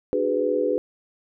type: chord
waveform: sine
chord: G# half-diminished seventh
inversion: second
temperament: just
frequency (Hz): 299 / 373.8 / 415.3 / 498.4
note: D4 / F#4 / G#4 / B4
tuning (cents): +31 / +18 / 0 / +16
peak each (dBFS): -28 / -28 / -25 / -23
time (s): 0.13-0.78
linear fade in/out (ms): 0
effects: none